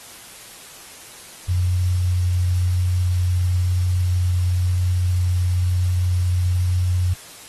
sine tone with quantisation, 89.9 Hz, F#2, 49 cents flat, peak -16 dBFS, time 1.48-7.14 s, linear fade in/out 10 ms, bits 7, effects white hiss -41 dBFS RMS until 7.48 s + AAC 32 kbps

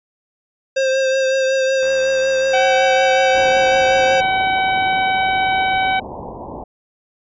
square tone with vibrato, 530 Hz, C5, 22 cents sharp, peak -15 dBFS, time 0.76-4.21 s, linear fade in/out 10 ms, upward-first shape triangle, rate 5.4 Hz, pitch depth 25 cents each way
click train, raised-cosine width 0.5 ms, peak -21 dBFS, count 189, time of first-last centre 1.83-4.148 s, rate 81.1 Hz
harmonic tone, 760 Hz, F#5, 46 cents sharp, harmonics 1 / 2 / 3 / 4 / 5, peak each -16 / -23 / -22 / -29 / -30 dBFS, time 2.53-6 s, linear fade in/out 10 ms
white low-pass noise, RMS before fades -31 dBFS, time 3.34-6.64 s, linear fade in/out 5 ms, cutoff 1000 Hz, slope 96 dB/octave
effects resampled to 16000 Hz

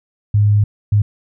sine tone bursts at uneven times, 103.83 Hz, G#2, in tune, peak -9 dBFS, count 2, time 0.34-0.64 / 0.92-1.02 s, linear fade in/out 5 ms, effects none

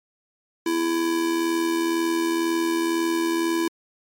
square tone with amplitude modulation, 333.3 Hz, E4, 19 cents sharp, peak -19 dBFS, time 0.66-3.68 s, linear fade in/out 5 ms, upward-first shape sine, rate 82 Hz, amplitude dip 50%, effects MP3 64 kbps

